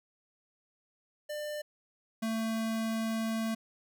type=tone pair in turn; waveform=square; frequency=597 / 223.6 Hz; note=D5 / A3; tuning=+28 / +28 cents; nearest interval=octave + perfect fourth; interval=1700 cents; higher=first; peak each=-36 / -31 dBFS; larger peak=second; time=1.29-1.62 / 2.22-3.55 s; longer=second; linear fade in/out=10 ms; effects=none